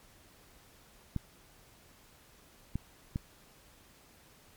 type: clicks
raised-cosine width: 5 ms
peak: -20 dBFS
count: 3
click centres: 1.163 / 2.756 / 3.159 s
effects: pink hiss -60 dBFS RMS until 4.56 s + MP3 96 kbps